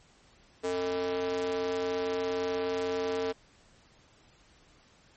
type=tone with high-pass filter; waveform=square; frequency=89.8 Hz; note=F2; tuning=49 cents sharp; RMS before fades=-31 dBFS; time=0.63-3.33 s; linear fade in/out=20 ms; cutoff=410 Hz; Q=3.7; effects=pink hiss -61 dBFS RMS until 5.16 s + MP3 32 kbps